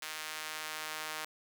sawtooth tone with high-pass filter sweep, 155.56 Hz, D#3, in tune, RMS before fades -41 dBFS, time 0.02-1.25 s, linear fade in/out 5 ms, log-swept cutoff 1700 to 1100 Hz, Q 0.76, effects none

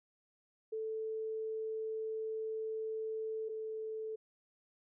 sine tone pair in turn, 440 / 438.5 Hz, A4 / A4, 0 / -6 cents, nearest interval unison, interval 6 cents, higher first, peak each -36 / -38 dBFS, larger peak first, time 0.72-3.49 / 3.49-4.16 s, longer first, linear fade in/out 10 ms, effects none

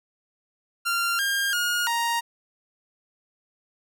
sawtooth tone with pitch steps, 1385 / 1609 / 1432 / 935 Hz, F6 / G6 / F6 / A#5, -15 / +45 / +43 / +5 cents, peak -19 dBFS, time 0.85-2.21 s, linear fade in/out 20 ms, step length 340 ms, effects none

